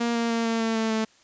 sawtooth tone with pitch steps, 235.2 / 232.6 / 230.1 / 227.6 / 225.1 / 222.6 / 220.2 Hz, A#3 / A#3 / A#3 / A#3 / A3 / A3 / A3, +16 / -4 / -22 / -41 / +40 / +20 / +2 cents, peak -19 dBFS, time 0-1.05 s, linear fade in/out 10 ms, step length 150 ms, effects white hiss -58 dBFS RMS until 1.23 s + resampled to 16000 Hz

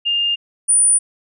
sine tone pair in turn, 2813 / 9418 Hz, F7 / D9, +12 / +4 cents, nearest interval octave + major sixth, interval 2092 cents, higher second, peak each -15 / -10 dBFS, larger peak second, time 0.05-0.36 / 0.68-0.99 s, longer neither, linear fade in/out 20 ms, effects none

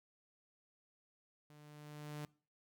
sawtooth tone with level ramp, 149.1 Hz, D3, 27 cents sharp, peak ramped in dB -55 to -38 dBFS, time 1.5-2.25 s, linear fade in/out 0 ms, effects noise-tail reverb RT60 0.4 s tail -22 dB re dry

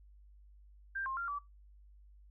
sine tone with pitch steps, 1583 / 1064 / 1387 / 1152 Hz, G6 / C6 / F6 / D6, +17 / +29 / -12 / -34 cents, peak -35 dBFS, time 0.95-1.39 s, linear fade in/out 10 ms, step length 110 ms, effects noise-tail reverb RT60 0.2 s tail -22 dB re dry + added 50 Hz sine -56 dBFS peak until 2.3 s

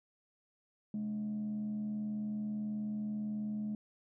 sine tone with frequency modulation, 211.4 Hz, G#3, 31 cents sharp, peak -33 dBFS, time 0.94-3.75 s, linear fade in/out 2 ms, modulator 81.6 Hz, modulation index 0.24, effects tanh soft clip ceiling -32 dBFS

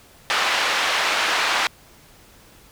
pink band-pass noise, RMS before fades -21 dBFS, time 0.3-1.67 s, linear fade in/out 0 ms, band 960 to 3800 Hz, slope 12 dB/octave, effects pink hiss -50 dBFS RMS until 2.71 s

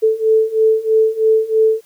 sine beating tone pair, 438.4 / 441.5 Hz, A4 / A4, -6 / +6 cents, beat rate 3.1 Hz, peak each -15 / -13 dBFS, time 0.02-1.81 s, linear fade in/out 20 ms, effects white hiss -53 dBFS RMS until 1.85 s

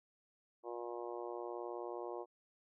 harmonic tone, 119.3 Hz, A#2, 41 cents sharp, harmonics 3 / 4 / 5 / 6 / 7 / 8 / 9, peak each -45 / -47 / -49 / -51 / -52 / -53 / -54 dBFS, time 0.63-2.26 s, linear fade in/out 50 ms, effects none

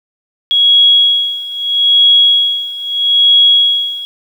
sine tone with tremolo, 3322 Hz, G#7, in tune, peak -4 dBFS, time 0.51-4.05 s, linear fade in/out 0 ms, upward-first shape sine, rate 0.78 Hz, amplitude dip 85%, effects 7-bit

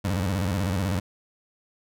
25% pulse tone with vibrato, 93.7 Hz, F#2, 22 cents sharp, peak -20 dBFS, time 0.04-1 s, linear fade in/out 10 ms, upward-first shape square, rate 16 Hz, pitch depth 130 cents each way, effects none

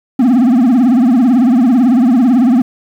triangle tone with vibrato, 246.9 Hz, B3, in tune, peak -4 dBFS, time 0.19-2.62 s, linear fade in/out 5 ms, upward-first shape triangle, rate 18 Hz, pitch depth 210 cents each way, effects 7-bit

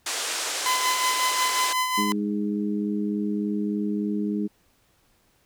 white band-pass noise, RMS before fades -29 dBFS, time 0.06-1.73 s, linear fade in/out 5 ms, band 350 to 8500 Hz, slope 24 dB/octave
sawtooth tone with tremolo, 1015 Hz, B5, 47 cents sharp, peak -17 dBFS, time 0.66-2.12 s, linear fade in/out 0 ms, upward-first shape sine, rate 5.5 Hz, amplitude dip 45%
harmonic tone, 103.4 Hz, G#2, 7 cents flat, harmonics 2 / 3 / 4, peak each -25 / -29 / -34 dBFS, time 1.97-4.48 s, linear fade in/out 20 ms
effects pink hiss -64 dBFS RMS until 5.45 s

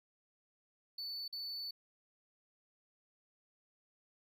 triangle tone with dropouts, 4485 Hz, C#8, 19 cents sharp, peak -39 dBFS, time 0.98-1.71 s, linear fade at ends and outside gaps 5 ms, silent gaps 1.28-1.326 s, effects none

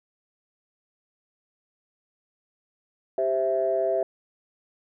sine chord, C major, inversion second, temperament equal, 392 / 523.3 / 659.3 Hz, G4 / C5 / E5, 0 / 0 / 0 cents, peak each -27 / -28 / -23 dBFS, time 3.18-4.03 s, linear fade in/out 2 ms, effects tanh soft clip ceiling -13 dBFS

